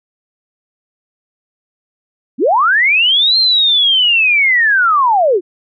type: linear two-way sweep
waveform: sine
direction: up then down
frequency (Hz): 199.4 to 4211 to 325.6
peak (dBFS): -8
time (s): 2.38-5.41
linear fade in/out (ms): 50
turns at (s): 3.38
effects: none